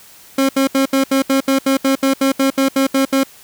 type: tone bursts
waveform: 30% pulse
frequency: 269.9 Hz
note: C#4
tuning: 46 cents flat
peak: -9 dBFS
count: 16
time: 0.38-3.235 s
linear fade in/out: 5 ms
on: 110 ms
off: 73 ms
effects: white hiss -43 dBFS RMS until 3.43 s